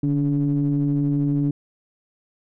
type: ring-modulated tone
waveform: triangle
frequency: 69.9 Hz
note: C#2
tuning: 15 cents sharp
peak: -13 dBFS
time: 0.03-1.51 s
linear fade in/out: 5 ms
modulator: 216 Hz
effects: none